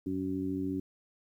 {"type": "harmonic tone", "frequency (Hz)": 94.1, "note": "F#2", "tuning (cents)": 30, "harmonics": [1, 2, 3, 4], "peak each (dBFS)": [-42, -39, -32, -40], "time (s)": [0.06, 0.8], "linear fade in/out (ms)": 5, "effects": ["11-bit"]}